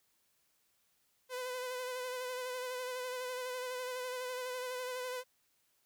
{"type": "tone with vibrato", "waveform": "sawtooth", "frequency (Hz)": 504, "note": "B4", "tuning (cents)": 35, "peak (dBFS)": -34, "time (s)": [1.29, 5.24], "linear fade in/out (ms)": 50, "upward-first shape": "sine", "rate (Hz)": 12, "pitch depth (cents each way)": 30, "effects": ["white hiss -75 dBFS RMS until 5.85 s"]}